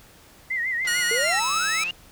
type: tone with vibrato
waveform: sine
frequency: 1975.5 Hz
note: B6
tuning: in tune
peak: -23 dBFS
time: 0.5-1.4 s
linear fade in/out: 10 ms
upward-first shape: sine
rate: 6.7 Hz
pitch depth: 110 cents each way
type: click train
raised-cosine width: 0.2 ms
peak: -23 dBFS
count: 188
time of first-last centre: 0.85-1.906 s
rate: 177 Hz
type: tone with pitch glide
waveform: 10% pulse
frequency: 1444 to 1301.4 Hz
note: F#6 to E6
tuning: -43 to -23 cents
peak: -15 dBFS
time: 0.87-1.84 s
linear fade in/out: 5 ms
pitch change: -180 cents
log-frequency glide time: 1.18-1.43 s
type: exponential sweep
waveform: sine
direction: up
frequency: 437.5 to 2895 Hz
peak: -25 dBFS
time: 1.11-1.91 s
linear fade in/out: 2 ms
effects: pink hiss -51 dBFS RMS until 2.11 s